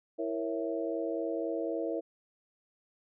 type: harmonic tone with a mistuned harmonic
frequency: 110 Hz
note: A2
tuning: in tune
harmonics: 3 / 4 / 5 / 6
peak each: -35 / -36 / -37 / -38 dBFS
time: 0.18-2.01 s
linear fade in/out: 20 ms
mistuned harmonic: 4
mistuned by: +100 cents
effects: none